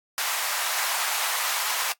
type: high-pass noise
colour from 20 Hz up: pink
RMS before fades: -27 dBFS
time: 0.18-1.92 s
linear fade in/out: 0 ms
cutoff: 790 Hz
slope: 24 dB/octave
effects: noise-tail reverb RT60 0.1 s tail -18 dB re dry + AAC 64 kbps